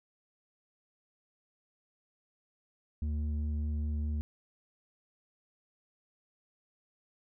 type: tone with low-pass filter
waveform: square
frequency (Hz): 74.6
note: D2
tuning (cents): +28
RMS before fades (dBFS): -33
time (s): 3.02-4.21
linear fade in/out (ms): 0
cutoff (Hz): 160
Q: 6.3
effects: none